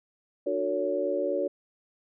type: tone cluster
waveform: sine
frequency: 300.2 / 368.9 / 452.9 / 563 Hz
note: D4 / F#4 / A#4 / C#5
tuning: +38 / -5 / -50 / +27 cents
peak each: -34 / -31 / -33 / -28 dBFS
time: 0.46-1.48 s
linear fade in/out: 10 ms
effects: none